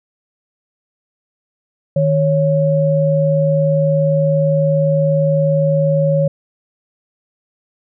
sine tone pair together, 155.29 / 554 Hz, D#3 / C#5, -3 / -1 cents, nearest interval octave + minor seventh, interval 2202 cents, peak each -14 dBFS, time 1.96-6.28 s, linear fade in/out 5 ms, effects none

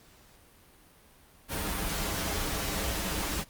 pink noise with comb filter, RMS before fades -32 dBFS, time 1.48-3.45 s, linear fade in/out 50 ms, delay 8.2 ms, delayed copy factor -0.6, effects pink hiss -58 dBFS RMS until 3.49 s + Opus 48 kbps

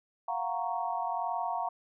sine chord, Gb major seventh, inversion third, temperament equal, 698.5 / 740 / 932.3 / 1108.7 Hz, F5 / Gb5 / Bb5 / Db6, 0 / 0 / 0 / 0 cents, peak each -35 / -36 / -34 / -39 dBFS, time 0.28-1.69 s, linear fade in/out 5 ms, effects none

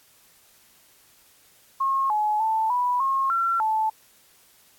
sine tone with pitch steps, 1081 / 848 / 883 / 984 / 1079 / 1359 / 874 Hz, C#6 / G#5 / A5 / B5 / C#6 / F6 / A5, -44 / +36 / +6 / -7 / -47 / -48 / -12 cents, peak -20 dBFS, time 1.8-3.9 s, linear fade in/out 10 ms, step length 300 ms, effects white hiss -57 dBFS RMS until 4.78 s + AAC 64 kbps

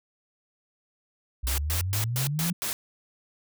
sine exponential sweep, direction up, 60 to 180.7 Hz, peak -26 dBFS, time 1.43-2.53 s, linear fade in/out 10 ms
white noise bursts, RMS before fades -30 dBFS, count 6, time 1.47-2.73 s, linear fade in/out 0 ms, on 110 ms, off 120 ms
effects none

